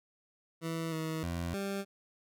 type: tone with pitch steps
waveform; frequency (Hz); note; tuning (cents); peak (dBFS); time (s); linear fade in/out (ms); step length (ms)
20% pulse; 163.9 / 159.5 / 85.7 / 197.5; E3 / D#3 / F2 / G3; -10 / +43 / -32 / +13; -29; 0.61-1.85; 50; 310
effects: none